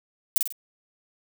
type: noise with echo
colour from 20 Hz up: violet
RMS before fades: -17 dBFS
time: 0.36-0.38 s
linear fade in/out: 0 ms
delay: 48 ms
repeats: 3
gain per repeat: -7 dB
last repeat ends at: 0.524 s
effects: none